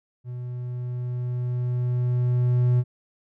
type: tone with level ramp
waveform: triangle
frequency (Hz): 123.47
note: B2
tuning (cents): 0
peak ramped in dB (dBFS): -29 to -14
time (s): 0.24-2.84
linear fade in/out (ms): 50
effects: none